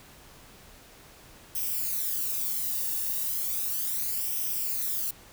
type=noise with flanger; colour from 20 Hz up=violet; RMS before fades=-30 dBFS; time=1.55-5.11 s; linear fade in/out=5 ms; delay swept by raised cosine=0.35 to 1.1 ms; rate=0.35 Hz; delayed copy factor=+0.8; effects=pink hiss -52 dBFS RMS until 5.32 s